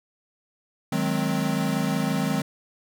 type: chord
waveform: square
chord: Ab dominant seventh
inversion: second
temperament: equal with one note detuned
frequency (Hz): 155.56 / 185 / 210.9 / 261.6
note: Eb3 / Gb3 / Ab3 / C4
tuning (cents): 0 / 0 / +27 / 0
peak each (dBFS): -29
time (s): 0.92-2.42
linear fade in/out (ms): 5
effects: none